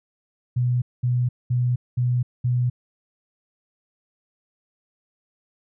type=tone bursts; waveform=sine; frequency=123.47 Hz; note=B2; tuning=in tune; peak=-18 dBFS; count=5; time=0.56-2.7 s; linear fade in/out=10 ms; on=260 ms; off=210 ms; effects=none